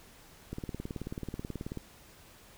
click train, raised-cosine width 3 ms, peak -24 dBFS, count 24, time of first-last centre 0.53-1.773 s, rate 18.5 Hz, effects pink hiss -56 dBFS RMS until 2.57 s

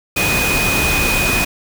sine tone in noise, 2489 Hz, D#7, in tune, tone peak -17 dBFS, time 0.16-1.45 s, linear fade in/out 10 ms, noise pink, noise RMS -18 dBFS, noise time 0.16-1.45 s, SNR -2 dB, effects none

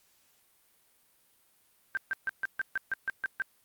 sine tone bursts, 1568 Hz, G6, in tune, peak -27 dBFS, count 10, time 1.95-3.42 s, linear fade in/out 0 ms, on 21 ms, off 140 ms, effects white hiss -67 dBFS RMS until 3.64 s + Opus 48 kbps

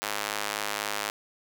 square tone with high-pass filter, 51.91 Hz, G#1, in tune, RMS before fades -32 dBFS, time 0.02-1.1 s, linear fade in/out 0 ms, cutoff 870 Hz, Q 0.6, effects none

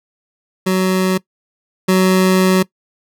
25% pulse tone pair in turn, 186.7 / 186.7 Hz, F#3 / F#3, +16 / +16 cents, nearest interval unison, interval 0 cents, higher neither, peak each -9 / -6 dBFS, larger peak second, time 0.66-1.18 / 1.88-2.63 s, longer second, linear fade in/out 10 ms, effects noise-tail reverb RT60 0.1 s tail -21 dB re dry

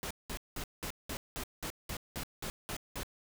pink noise bursts, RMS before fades -39 dBFS, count 12, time 0.03-3.032 s, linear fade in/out 0 ms, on 76 ms, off 190 ms, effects none

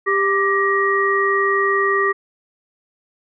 sine tone cluster, 395.7 / 1177 / 1894 Hz, G4 / D6 / A#6, +16 / +3 / +27 cents, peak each -19 dBFS, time 0.06-2.13 s, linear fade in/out 20 ms, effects none

